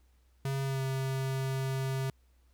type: tone with pitch glide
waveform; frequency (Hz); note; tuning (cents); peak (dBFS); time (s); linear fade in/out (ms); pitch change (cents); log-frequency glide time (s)
square; 136 to 133.43; C#3 to C3; -33 to +34; -31; 0.45-2.1; 2; -33; 0.63-0.82
effects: added 62 Hz sine -62 dBFS peak until 2.53 s + pink hiss -74 dBFS RMS until 2.53 s